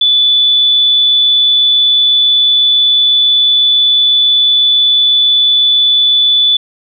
sine tone, 3474 Hz, A7, 23 cents flat, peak -6 dBFS, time 0.01-6.57 s, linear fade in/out 5 ms, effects none

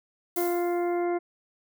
violet noise with exponential decay, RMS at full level -31 dBFS, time 0.36-1.05 s, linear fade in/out 2 ms, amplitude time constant 150 ms
harmonic tone, 349.2 Hz, F4, in tune, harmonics 1 / 2 / 3 / 4 / 5 / 6, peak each -25 / -31 / -41 / -43 / -50 / -43 dBFS, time 0.36-1.19 s, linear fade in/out 20 ms
effects none

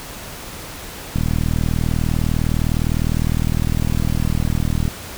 click train, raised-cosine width 5 ms, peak -7 dBFS, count 149, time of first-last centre 1.16-4.879 s, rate 39.8 Hz, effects pink hiss -33 dBFS RMS until 5.17 s

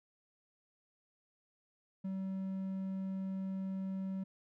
triangle tone, 191.1 Hz, G3, 44 cents flat, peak -34 dBFS, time 2.04-4.24 s, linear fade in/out 10 ms, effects none

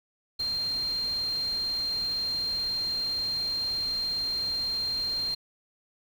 sine tone in noise, 4186 Hz, C8, in tune, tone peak -27 dBFS, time 0.39-5.35 s, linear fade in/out 10 ms, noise pink, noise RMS -45 dBFS, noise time 0.39-5.35 s, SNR +15 dB, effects none

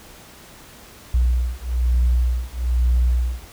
sine beating tone pair, 60.4 / 61.5 Hz, B1 / B1, -38 / -7 cents, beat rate 1.1 Hz, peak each -18 dBFS, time 1.14-3.45 s, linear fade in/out 5 ms, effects tanh soft clip ceiling -11 dBFS + pink hiss -44 dBFS RMS until 3.52 s

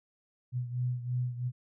sine beating tone pair, 123.47 / 126.47 Hz, B2 / B2, 0 / +42 cents, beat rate 3 Hz, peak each -31 / -36 dBFS, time 0.52-1.52 s, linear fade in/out 50 ms, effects none

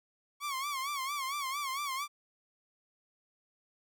sawtooth tone with vibrato, 1108.7 Hz, C#6, in tune, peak -30 dBFS, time 0.4-2.08 s, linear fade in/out 50 ms, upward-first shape sine, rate 4.4 Hz, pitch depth 110 cents each way, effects none

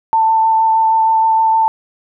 sine tone with vibrato, 890 Hz, A5, 20 cents sharp, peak -9 dBFS, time 0.13-1.68 s, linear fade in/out 0 ms, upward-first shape sine, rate 6.4 Hz, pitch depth 11 cents each way, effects none

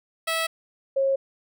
10% pulse / sine tone pair in turn, 652 / 542.2 Hz, E5 / C#5, -19 / -38 cents, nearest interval minor third, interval 319 cents, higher first, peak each -15 / -19 dBFS, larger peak first, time 0.27-0.47 / 0.96-1.16 s, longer neither, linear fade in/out 10 ms, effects none

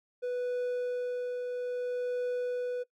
triangle tone with tremolo, 493.9 Hz, B4, in tune, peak -27 dBFS, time 0.22-2.84 s, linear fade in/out 20 ms, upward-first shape triangle, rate 0.61 Hz, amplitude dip 35%, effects noise-tail reverb RT60 0.1 s tail -21 dB re dry

